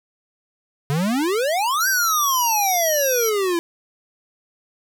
square exponential two-way sweep, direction up then down, 136.8 to 1597 to 332.5 Hz, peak -19 dBFS, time 0.9-3.59 s, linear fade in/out 0 ms, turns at 1.88 s
30% pulse tone, 5760 Hz, F#8, 47 cents flat, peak -18 dBFS, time 1.8-3.3 s, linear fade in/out 10 ms
effects none

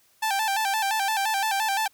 sawtooth tone with vibrato, 830.6 Hz, G#5, in tune, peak -19 dBFS, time 0.22-1.88 s, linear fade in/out 10 ms, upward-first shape square, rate 5.8 Hz, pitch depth 95 cents each way, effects white hiss -62 dBFS RMS until 1.93 s

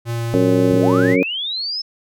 square tone with vibrato, 116.54 Hz, A#2, in tune, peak -21 dBFS, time 0.05-1.17 s, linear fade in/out 50 ms, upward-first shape sine, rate 3.7 Hz, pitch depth 8 cents each way
harmonic tone, 91.8 Hz, F#2, 13 cents flat, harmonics 2 / 3 / 4 / 5 / 6, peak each -22 / -16 / -22 / -18 / -21 dBFS, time 0.34-1.23 s, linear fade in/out 0 ms
sine linear sweep, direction up, 46.74 to 5290 Hz, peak -21 dBFS, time 0.71-1.82 s, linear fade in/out 10 ms
effects none

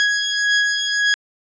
sawtooth beating tone pair, 1661.2 / 1663 Hz, G#6 / G#6, 0 / +2 cents, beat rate 1.8 Hz, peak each -18 / -14 dBFS, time 0-1.14 s, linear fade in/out 0 ms, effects resampled to 16000 Hz

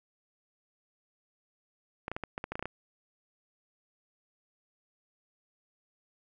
clicks, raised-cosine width 0.5 ms, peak -20 dBFS, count 11, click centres 2.081 / 2.116 / 2.165 / 2.237 / 2.379 / 2.441 / 2.52 / 2.555 / 2.594 / 2.626 / 2.656 s, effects none

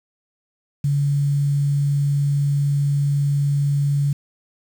sine tone with quantisation, 142.4 Hz, C#3, 47 cents sharp, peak -16 dBFS, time 0.84-4.13 s, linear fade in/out 5 ms, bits 7, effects none

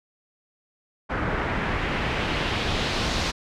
pink noise with low-pass filter sweep, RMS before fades -26 dBFS, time 1.09-3.32 s, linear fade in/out 20 ms, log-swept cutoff 1500 to 5000 Hz, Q 1.4, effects none

